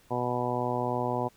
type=harmonic tone; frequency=123.1 Hz; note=B2; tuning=5 cents flat; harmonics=1 / 2 / 3 / 4 / 5 / 6 / 7 / 8; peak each=-35 / -35 / -35 / -35 / -35 / -35 / -35 / -35 dBFS; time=0.1-1.29 s; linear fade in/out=20 ms; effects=pink hiss -61 dBFS RMS until 1.36 s